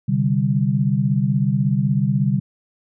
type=chord; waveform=sine; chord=C suspended second; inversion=none; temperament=just; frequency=130.81 / 147.16 / 196.22 Hz; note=C3 / D3 / G3; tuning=0 / +4 / +2 cents; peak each=-20 dBFS; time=0.08-2.4 s; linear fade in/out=10 ms; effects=none